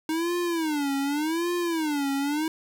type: tone with vibrato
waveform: square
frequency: 311 Hz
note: D#4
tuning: 1 cent flat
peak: -25 dBFS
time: 0.09-2.48 s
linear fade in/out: 2 ms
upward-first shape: sine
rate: 0.86 Hz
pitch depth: 210 cents each way
effects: 9-bit